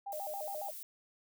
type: tone with vibrato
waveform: sine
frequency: 698.5 Hz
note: F5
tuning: in tune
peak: -38 dBFS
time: 0.06-0.71 s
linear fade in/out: 10 ms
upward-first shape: square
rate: 7.2 Hz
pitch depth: 230 cents each way
type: noise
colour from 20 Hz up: violet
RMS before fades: -46 dBFS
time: 0.12-0.83 s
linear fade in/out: 2 ms
effects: none